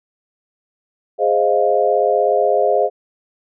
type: chord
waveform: sine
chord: F minor seventh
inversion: first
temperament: equal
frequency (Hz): 415.3 / 523.3 / 622.3 / 698.5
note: Ab4 / C5 / Eb5 / F5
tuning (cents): 0 / 0 / 0 / 0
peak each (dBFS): -18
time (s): 1.18-2.9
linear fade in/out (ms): 50
effects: none